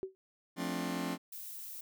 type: tone with exponential decay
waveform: sine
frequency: 380.5 Hz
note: F#4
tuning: 48 cents sharp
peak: -31 dBFS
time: 0.03-0.15 s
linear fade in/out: 0 ms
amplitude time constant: 26 ms
type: chord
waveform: sawtooth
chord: D minor seventh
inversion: first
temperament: just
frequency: 176.2 / 220.2 / 264.3 / 293.7 Hz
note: F3 / A3 / C4 / D4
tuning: +16 / +2 / +18 / 0 cents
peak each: -35 / -38 / -34 / -37 dBFS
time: 0.56-1.18 s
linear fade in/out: 50 ms
type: noise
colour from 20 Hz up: violet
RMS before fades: -45 dBFS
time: 1.32-1.81 s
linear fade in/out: 5 ms
effects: none